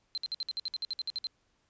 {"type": "tone bursts", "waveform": "sine", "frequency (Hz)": 4114, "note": "C8", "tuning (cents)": -30, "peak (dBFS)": -31, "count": 14, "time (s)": [0.15, 1.269], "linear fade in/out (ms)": 0, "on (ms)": 27, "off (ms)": 57, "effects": ["pink hiss -73 dBFS RMS until 1.69 s", "resampled to 16000 Hz"]}